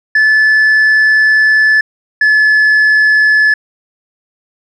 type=tone pair in turn; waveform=sine; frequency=1735 / 1722 Hz; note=A6 / A6; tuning=-25 / -38 cents; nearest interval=unison; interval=13 cents; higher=first; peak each=-3 dBFS; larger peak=neither; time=0.15-1.81 / 2.21-3.54 s; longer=first; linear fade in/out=5 ms; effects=tanh soft clip ceiling -5 dBFS